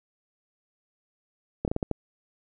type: slowing click train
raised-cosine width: 2 ms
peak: -13 dBFS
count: 6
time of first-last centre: 1.65-1.913 s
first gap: 28 ms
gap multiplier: 1.32
effects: none